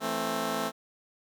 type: chord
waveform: 10% pulse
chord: A minor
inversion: second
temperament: just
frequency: 165 / 220 / 264 Hz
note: E3 / A3 / C4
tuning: +2 / 0 / +16 cents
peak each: -30 / -24 / -25 dBFS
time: 0-0.72 s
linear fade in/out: 50 ms
effects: none